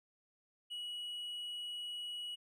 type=tone; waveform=triangle; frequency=2920 Hz; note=F#7; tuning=24 cents flat; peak=-39 dBFS; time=0.7-2.36 s; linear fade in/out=20 ms; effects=none